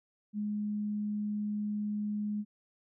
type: tone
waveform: sine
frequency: 208.9 Hz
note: G#3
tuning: 10 cents sharp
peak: -31 dBFS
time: 0.33-2.45 s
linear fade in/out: 50 ms
effects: none